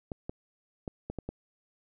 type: clicks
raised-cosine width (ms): 2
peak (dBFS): -22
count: 6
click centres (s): 0.118 / 0.295 / 0.878 / 1.1 / 1.187 / 1.29
effects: none